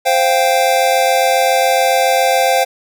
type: chord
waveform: square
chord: C suspended fourth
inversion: none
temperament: just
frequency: 523.3 / 697.7 / 784.9 Hz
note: C5 / F5 / G5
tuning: 0 / -2 / +2 cents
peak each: -16 dBFS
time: 0.05-2.65 s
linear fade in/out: 20 ms
effects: none